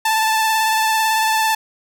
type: tone with vibrato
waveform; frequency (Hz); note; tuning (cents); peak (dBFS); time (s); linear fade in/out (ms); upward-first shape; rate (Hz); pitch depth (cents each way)
sawtooth; 880; A5; 0; -11; 0.05-1.55; 5; triangle; 18; 26
effects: none